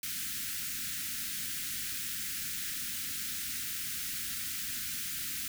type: band-stop noise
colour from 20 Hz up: white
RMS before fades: -37 dBFS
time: 0.03-5.48 s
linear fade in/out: 2 ms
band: 300 to 1400 Hz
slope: 48 dB/octave
effects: none